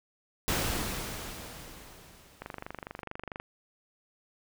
pink noise with exponential decay, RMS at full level -28 dBFS, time 0.48-3.01 s, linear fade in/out 0 ms, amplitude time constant 550 ms
click train, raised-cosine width 0.5 ms, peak -23 dBFS, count 25, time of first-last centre 2.42-3.4 s, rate 24.5 Hz
effects none

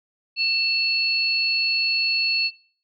sine tone pair together, 2675 / 4375 Hz, E7 / C#8, +25 / -24 cents, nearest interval major sixth, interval 851 cents, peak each -22 dBFS, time 0.36-2.51 s, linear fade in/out 50 ms, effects noise-tail reverb RT60 0.5 s tail -23 dB re dry

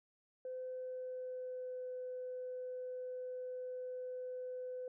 sine tone with pitch glide, 511 to 504.8 Hz, C5 to B4, -41 to +38 cents, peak -40 dBFS, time 0.45-4.88 s, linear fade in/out 2 ms, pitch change -21 cents, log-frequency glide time 0.6-1.91 s, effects tanh soft clip ceiling -36 dBFS

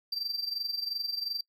triangle tone with amplitude modulation, 4693 Hz, D8, 2 cents flat, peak -27 dBFS, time 0.12-1.41 s, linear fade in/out 5 ms, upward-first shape sine, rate 22.8 Hz, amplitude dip 75%, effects noise-tail reverb RT60 0.1 s tail -25 dB re dry

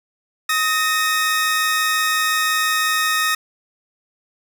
sawtooth tone pair together, 1263.9 / 1843 Hz, D#6 / A#6, +27 / -20 cents, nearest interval perfect fifth, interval 653 cents, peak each -16 dBFS, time 0.49-3.35 s, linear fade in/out 5 ms, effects none

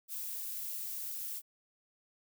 violet noise, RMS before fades -40 dBFS, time 0.08-1.42 s, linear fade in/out 50 ms, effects none

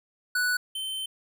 square tone pair in turn, 1480 / 3089 Hz, F#6 / G7, 0 / -26 cents, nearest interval octave + minor second, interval 1274 cents, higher second, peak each -24 / -31 dBFS, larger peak first, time 0.35-0.57 / 0.75-1.06 s, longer second, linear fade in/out 5 ms, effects none

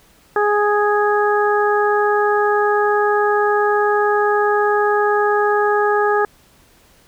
harmonic tone, 415.3 Hz, G#4, in tune, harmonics 1 / 2 / 3 / 4, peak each -16 / -19 / -21 / -22 dBFS, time 0.36-6.25 s, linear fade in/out 2 ms, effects pink hiss -52 dBFS RMS until 7.07 s

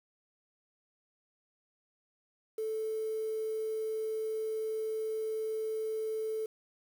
triangle tone, 438.7 Hz, A4, 5 cents flat, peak -28 dBFS, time 2.58-6.46 s, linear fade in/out 5 ms, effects tanh soft clip ceiling -30 dBFS + 9-bit

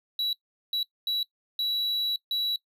triangle tone bursts at uneven times, 3917 Hz, B7, 15 cents flat, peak -24 dBFS, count 5, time 0.19-0.33 / 0.73-0.83 / 1.07-1.23 / 1.59-2.16 / 2.31-2.56 s, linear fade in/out 2 ms, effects noise-tail reverb RT60 0.1 s tail -19 dB re dry

